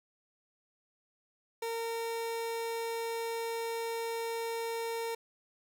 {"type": "tone", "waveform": "30% pulse", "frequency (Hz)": 459.1, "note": "A#4", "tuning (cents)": -26, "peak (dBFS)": -31, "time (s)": [1.62, 5.15], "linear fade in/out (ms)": 5, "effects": []}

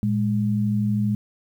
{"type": "tone pair together", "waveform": "sine", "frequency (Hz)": [114.02, 206.6], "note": ["A#2", "G#3"], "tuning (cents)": [-38, -9], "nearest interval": "minor seventh", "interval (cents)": 1029, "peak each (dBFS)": [-23, -21], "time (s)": [0.03, 1.15], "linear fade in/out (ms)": 0, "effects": ["9-bit"]}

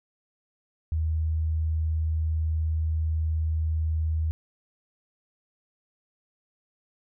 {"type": "tone", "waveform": "sine", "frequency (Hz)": 79.3, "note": "D#2", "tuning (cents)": 33, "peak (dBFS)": -23, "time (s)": [0.92, 4.31], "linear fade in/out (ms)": 0, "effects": []}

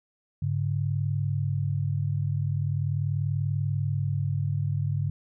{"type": "tone pair together", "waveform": "sine", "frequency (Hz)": [102, 142.39], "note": ["G#2", "C#3"], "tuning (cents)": [-31, 47], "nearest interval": "tritone", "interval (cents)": 578, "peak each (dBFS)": -27, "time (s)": [0.42, 5.1], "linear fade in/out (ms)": 5, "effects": []}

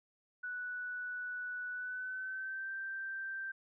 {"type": "tone with pitch glide", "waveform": "sine", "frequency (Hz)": [1480, 1567.1], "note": ["F#6", "G6"], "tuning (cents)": [0, -1], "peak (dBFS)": -38, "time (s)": [0.43, 3.52], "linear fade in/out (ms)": 10, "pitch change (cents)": 99, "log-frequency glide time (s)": [1.71, 2.71], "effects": []}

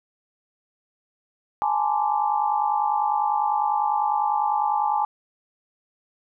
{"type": "tone cluster", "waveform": "sine", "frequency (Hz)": [834, 884, 1026, 1172], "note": ["G#5", "A5", "C6", "D6"], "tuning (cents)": [7, 8, -34, -4], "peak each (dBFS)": [-22, -25, -31, -30], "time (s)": [1.62, 5.05], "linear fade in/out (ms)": 0, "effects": []}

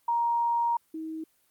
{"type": "tone pair in turn", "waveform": "sine", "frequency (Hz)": [939, 318.4], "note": ["A#5", "D#4"], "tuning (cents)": [12, 40], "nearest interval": "octave + perfect fifth", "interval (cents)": 1872, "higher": "first", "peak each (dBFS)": [-23, -33], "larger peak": "first", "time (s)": [[0.08, 0.77], [0.94, 1.24]], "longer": "first", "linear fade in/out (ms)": 5, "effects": ["white hiss -68 dBFS RMS until 1.5 s", "Opus 32 kbps"]}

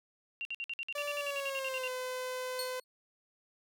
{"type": "tone bursts", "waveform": "sine", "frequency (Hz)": 2763, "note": "F7", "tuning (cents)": -19, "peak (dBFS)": -35, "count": 16, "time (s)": [0.41, 1.876], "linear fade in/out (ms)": 0, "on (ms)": 41, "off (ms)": 54}
{"type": "tone with pitch glide", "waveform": "sawtooth", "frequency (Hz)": [581, 508.7], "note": ["D5", "C5"], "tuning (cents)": [-19, -49], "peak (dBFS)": -32, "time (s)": [0.95, 2.8], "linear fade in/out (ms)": 5, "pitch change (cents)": -230, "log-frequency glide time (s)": [1.17, 1.88]}
{"type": "tone with exponential decay", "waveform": "sawtooth", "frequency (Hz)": 4348, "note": "C#8", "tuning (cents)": -34, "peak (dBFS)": -31, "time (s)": [2.59, 2.84], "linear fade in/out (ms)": 1, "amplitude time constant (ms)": 54}
{"effects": []}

